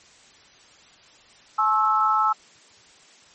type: tone cluster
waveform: sine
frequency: 858 / 1076 / 1311 Hz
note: A5 / C6 / E6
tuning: -44 / +48 / -10 cents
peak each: -23 / -26 / -19 dBFS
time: 1.58-2.33 s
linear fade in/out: 10 ms
effects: white hiss -52 dBFS RMS until 3.34 s + MP3 32 kbps